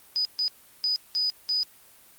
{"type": "tone bursts at uneven times", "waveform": "sine", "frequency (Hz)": 4973, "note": "D#8", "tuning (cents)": -2, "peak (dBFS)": -22, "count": 5, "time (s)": [[0.16, 0.25], [0.39, 0.48], [0.84, 0.96], [1.15, 1.3], [1.49, 1.63]], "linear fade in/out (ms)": 0, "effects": ["white hiss -54 dBFS RMS until 2.18 s", "Opus 32 kbps"]}